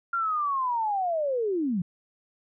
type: linear sweep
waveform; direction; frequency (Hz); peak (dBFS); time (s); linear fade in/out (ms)
sine; down; 1396.9 to 163.1; -24; 0.13-1.82; 5
effects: none